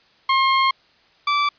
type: tone pair in turn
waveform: sawtooth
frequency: 1069 / 1161.9 Hz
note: C6 / D6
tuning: +37 / -19 cents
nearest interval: minor second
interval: 144 cents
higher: second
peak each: -11 / -13 dBFS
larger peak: first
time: 0.29-0.71 / 1.27-1.49 s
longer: first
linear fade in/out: 5 ms
effects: white hiss -56 dBFS RMS until 1.58 s + resampled to 11025 Hz